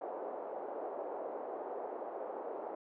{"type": "band-pass noise", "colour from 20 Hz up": "white", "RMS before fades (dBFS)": -42, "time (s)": [0.01, 2.75], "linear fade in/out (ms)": 5, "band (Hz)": [390, 740], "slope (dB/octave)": 24, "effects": []}